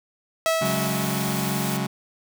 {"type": "tone with exponential decay", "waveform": "sawtooth", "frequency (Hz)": 650, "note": "E5", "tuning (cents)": -24, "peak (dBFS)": -14, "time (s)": [0.46, 1.75], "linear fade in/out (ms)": 0, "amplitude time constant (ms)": 280}
{"type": "chord", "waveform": "sawtooth", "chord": "C# suspended fourth", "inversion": "none", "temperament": "just", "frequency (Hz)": [138.59, 184.79, 207.9], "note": ["C#3", "F#3", "G#3"], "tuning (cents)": [0, -2, 2], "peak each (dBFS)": -24, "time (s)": [0.61, 1.87], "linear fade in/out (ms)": 10}
{"type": "noise", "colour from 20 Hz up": "white", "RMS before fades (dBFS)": -32, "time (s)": [0.65, 1.77], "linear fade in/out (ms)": 2}
{"effects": []}